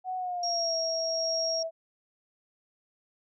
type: tone with pitch glide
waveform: sine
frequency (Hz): 742 to 653.5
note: F#5 to E5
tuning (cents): +5 to -15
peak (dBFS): -30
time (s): 0.04-1.71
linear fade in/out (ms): 50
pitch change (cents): -220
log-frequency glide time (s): 0.17-0.76
type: tone with tremolo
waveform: sine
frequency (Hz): 5588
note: F8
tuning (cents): 0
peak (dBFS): -28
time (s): 0.43-1.63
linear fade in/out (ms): 5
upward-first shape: sine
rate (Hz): 1.3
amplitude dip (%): 25
effects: none